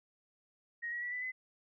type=tone with pitch steps; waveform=sine; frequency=1878 / 1914.1 / 1951 / 1988.5 / 2027 Hz; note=A#6 / A#6 / B6 / B6 / B6; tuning=+12 / +45 / -22 / +11 / +45 cents; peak=-36 dBFS; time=0.82-1.32 s; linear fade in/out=20 ms; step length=100 ms; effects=none